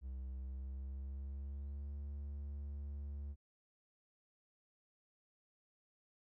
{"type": "tone with pitch glide", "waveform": "triangle", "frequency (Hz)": [65, 71.29], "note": ["C2", "C#2"], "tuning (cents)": [-11, 49], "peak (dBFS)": -40, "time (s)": [0.01, 3.36], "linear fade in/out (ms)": 50, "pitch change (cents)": 160, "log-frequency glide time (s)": [0.33, 1.95], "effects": []}